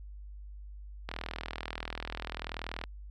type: click train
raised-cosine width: 0.3 ms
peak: -20 dBFS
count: 72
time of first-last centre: 1.09-2.839 s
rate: 40.6 Hz
effects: added 50 Hz sine -43 dBFS peak until 3.1 s